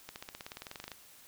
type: accelerating click train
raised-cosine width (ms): 0.2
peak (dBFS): -25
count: 17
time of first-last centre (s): 0.09-0.917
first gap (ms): 69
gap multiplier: 0.96
effects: white hiss -57 dBFS RMS until 1.27 s